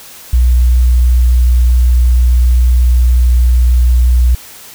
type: tone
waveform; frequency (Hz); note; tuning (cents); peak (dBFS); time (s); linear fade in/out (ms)
sine; 61.1; B1; -18; -5; 0.33-4.35; 5
effects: white hiss -34 dBFS RMS until 4.74 s